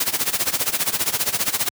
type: noise with tremolo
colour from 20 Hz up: white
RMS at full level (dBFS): -19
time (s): 0-1.69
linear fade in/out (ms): 5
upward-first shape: sine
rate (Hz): 15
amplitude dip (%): 85
effects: high-pass 80 Hz 12 dB/octave